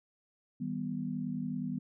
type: chord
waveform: sine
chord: Eb augmented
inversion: none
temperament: equal with one note detuned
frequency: 158.74 / 196 / 246.9 Hz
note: Eb3 / G3 / B3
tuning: +35 / 0 / 0 cents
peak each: -39 / -38 / -36 dBFS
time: 0.6-1.79 s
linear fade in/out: 10 ms
effects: none